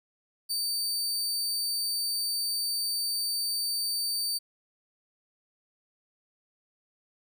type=tone; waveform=sawtooth; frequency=4603 Hz; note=D8; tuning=36 cents flat; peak=-25 dBFS; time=0.49-4.39 s; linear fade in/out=20 ms; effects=none